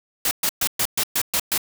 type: noise bursts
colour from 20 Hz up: white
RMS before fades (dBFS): -21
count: 8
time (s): 0.25-1.578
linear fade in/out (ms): 2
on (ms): 61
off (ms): 120
effects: none